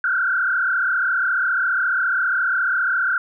sine tone with frequency modulation, 1470 Hz, F#6, 12 cents flat, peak -17 dBFS, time 0.04-3.18 s, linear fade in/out 2 ms, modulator 34.6 Hz, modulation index 2.7, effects none

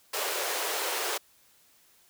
pink high-pass noise, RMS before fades -31 dBFS, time 0.13-1.18 s, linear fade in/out 10 ms, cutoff 380 Hz, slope 48 dB/octave, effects white hiss -62 dBFS RMS until 2.09 s

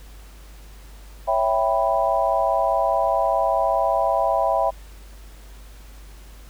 sine chord, C# half-diminished seventh, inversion none, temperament equal, 554.4 / 659.3 / 784 / 987.8 Hz, C#5 / E5 / G5 / B5, 0 / 0 / 0 / 0 cents, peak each -25 / -21 / -23 / -24 dBFS, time 1.27-4.71 s, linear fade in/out 20 ms, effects added 50 Hz sine -40 dBFS peak until 6.49 s + pink hiss -50 dBFS RMS until 6.49 s

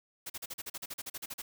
white noise bursts, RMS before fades -40 dBFS, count 15, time 0.26-1.42 s, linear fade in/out 10 ms, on 40 ms, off 40 ms, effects none

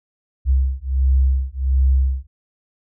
sine beating tone pair, 65.41 / 66.81 Hz, C2 / C2, 0 / +37 cents, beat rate 1.4 Hz, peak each -17 / -17 dBFS, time 0.45-2.27 s, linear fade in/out 50 ms, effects none

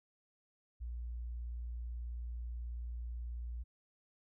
sine tone, 59.2 Hz, A#1, 27 cents sharp, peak -39 dBFS, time 0.8-3.64 s, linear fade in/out 20 ms, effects none

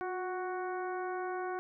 harmonic tone with a mistuned harmonic, 370.2 Hz, F#4, 1 cent sharp, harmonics 1 / 2 / 3 / 4 / 5 / 6, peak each -37 / -39 / -43 / -44 / -54 / -56 dBFS, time 0.01-1.59 s, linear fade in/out 0 ms, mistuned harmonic 1, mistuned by -40 cents, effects none

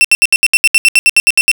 40% pulse tone bursts, 2690 Hz, E7, 34 cents sharp, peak -3 dBFS, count 15, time 0.01-1.515 s, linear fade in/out 0 ms, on 35 ms, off 70 ms, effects none

